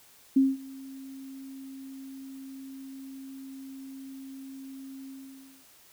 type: tone with ADSR envelope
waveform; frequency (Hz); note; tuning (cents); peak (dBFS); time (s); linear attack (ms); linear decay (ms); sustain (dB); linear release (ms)
sine; 268.4; C4; +44; -16; 0.36-5.66; 8; 200; -24; 580
effects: white hiss -57 dBFS RMS until 5.92 s